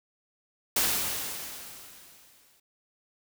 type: noise with exponential decay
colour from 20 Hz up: white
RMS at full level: -24 dBFS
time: 0.76-2.6 s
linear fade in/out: 5 ms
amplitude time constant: 400 ms
effects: none